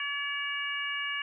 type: harmonic tone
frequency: 570 Hz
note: C#5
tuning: 48 cents sharp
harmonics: 2 / 3 / 4 / 5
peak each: -40 / -35 / -36 / -35 dBFS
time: 0-1.22 s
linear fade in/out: 2 ms
effects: none